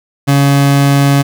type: tone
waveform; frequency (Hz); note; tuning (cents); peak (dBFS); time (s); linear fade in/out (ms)
30% pulse; 140.2; C#3; +20; -4; 0.27-1.23; 20
effects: none